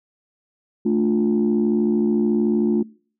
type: chord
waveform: sine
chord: D minor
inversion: second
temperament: just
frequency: 220.2 / 293.7 / 352.4 Hz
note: A3 / D4 / F4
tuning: +2 / 0 / +16 cents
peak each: -18 / -23 / -20 dBFS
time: 0.85-2.83 s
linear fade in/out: 10 ms
effects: noise-tail reverb RT60 0.5 s tail -25 dB re dry + tanh soft clip ceiling -10 dBFS